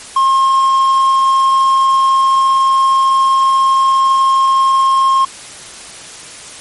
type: tone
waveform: triangle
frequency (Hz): 1070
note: C6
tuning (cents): +38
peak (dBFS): -6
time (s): 0.16-5.25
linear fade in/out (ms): 5
effects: white hiss -32 dBFS RMS until 6.6 s + MP3 48 kbps